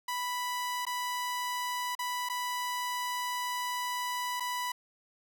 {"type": "tone with dropouts", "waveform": "sawtooth", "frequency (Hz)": 987.8, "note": "B5", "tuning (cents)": 0, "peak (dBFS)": -28, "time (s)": [0.08, 4.72], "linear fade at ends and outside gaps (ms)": 5, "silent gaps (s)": [[0.853, 0.866], [1.952, 1.99], [2.289, 2.297], [4.399, 4.404]], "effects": []}